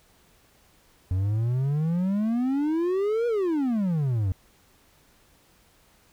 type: exponential two-way sweep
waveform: triangle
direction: up then down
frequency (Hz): 89.7 to 484.1 to 89.7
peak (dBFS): -20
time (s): 1.11-4.32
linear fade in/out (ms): 0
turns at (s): 3.27
effects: pink hiss -60 dBFS RMS until 6.12 s